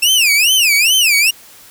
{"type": "tone with vibrato", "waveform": "sawtooth", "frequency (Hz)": 2637, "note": "E7", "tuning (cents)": 0, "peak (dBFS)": -6, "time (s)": [0.02, 1.31], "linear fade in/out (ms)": 10, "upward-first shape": "sine", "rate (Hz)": 2.4, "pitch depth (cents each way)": 280, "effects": ["white hiss -41 dBFS RMS until 1.7 s"]}